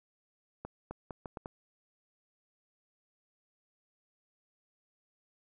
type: accelerating click train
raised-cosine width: 1 ms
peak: -26 dBFS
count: 6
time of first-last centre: 0.65-1.459 s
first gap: 260 ms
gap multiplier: 0.76
effects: none